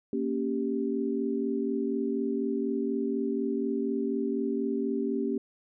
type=chord; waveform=sine; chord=G diminished; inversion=first; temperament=equal; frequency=233.1 / 277.2 / 392 Hz; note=Bb3 / Db4 / G4; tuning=0 / 0 / 0 cents; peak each=-31 dBFS; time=0.13-5.38 s; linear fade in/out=2 ms; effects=none